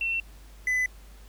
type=tone pair in turn; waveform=sine / triangle; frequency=2704 / 2006 Hz; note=E7 / B6; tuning=+43 / +26 cents; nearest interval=perfect fourth; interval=517 cents; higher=first; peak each=-25 / -21 dBFS; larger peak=second; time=0.01-0.2 / 0.67-0.86 s; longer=neither; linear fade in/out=2 ms; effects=added 50 Hz sine -46 dBFS peak until 1.28 s + pink hiss -56 dBFS RMS until 1.28 s